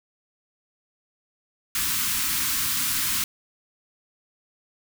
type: band-stop noise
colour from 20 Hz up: white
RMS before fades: -25 dBFS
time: 1.75-3.24 s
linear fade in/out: 2 ms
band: 310 to 1000 Hz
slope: 48 dB/octave
effects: none